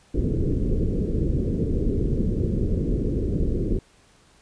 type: low-pass noise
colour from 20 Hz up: pink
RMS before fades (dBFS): -23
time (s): 0.14-3.79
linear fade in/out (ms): 5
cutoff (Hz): 460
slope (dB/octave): 48
effects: pink hiss -57 dBFS RMS until 4.41 s + resampled to 22050 Hz